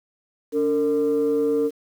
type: tone pair together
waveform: sine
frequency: 286.1 / 454.8 Hz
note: D4 / A#4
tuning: -45 / -43 cents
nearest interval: minor sixth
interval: 802 cents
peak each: -22 / -18 dBFS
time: 0.52-1.71 s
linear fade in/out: 50 ms
effects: tanh soft clip ceiling -14 dBFS + 8-bit